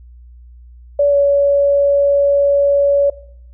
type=tone with pitch glide; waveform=sine; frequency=573 to 565.4 Hz; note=D5 to C#5; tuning=-43 to +34 cents; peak=-9 dBFS; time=0.99-3.1 s; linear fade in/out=5 ms; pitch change=-23 cents; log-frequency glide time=1.1-1.15 s; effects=noise-tail reverb RT60 0.7 s tail -20 dB re dry + added 60 Hz sine -37 dBFS peak until 3.53 s